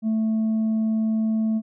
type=tone with tanh clipping; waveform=triangle; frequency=220.3 Hz; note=A3; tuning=2 cents sharp; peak=-20 dBFS; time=0.02-1.62 s; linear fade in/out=50 ms; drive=7 dB; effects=none